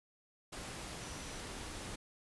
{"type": "tone in noise", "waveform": "sine", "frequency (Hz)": 5910, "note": "F#8", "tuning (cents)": -3, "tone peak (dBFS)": -56, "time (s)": [1.01, 1.41], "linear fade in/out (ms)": 10, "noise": "pink", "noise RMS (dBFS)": -45, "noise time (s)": [0.52, 1.96], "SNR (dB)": -14, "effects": ["resampled to 24000 Hz"]}